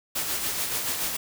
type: noise with tremolo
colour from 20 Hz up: white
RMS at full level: -27 dBFS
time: 0.15-1.17 s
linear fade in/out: 10 ms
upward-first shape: sine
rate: 7 Hz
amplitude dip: 40%
effects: none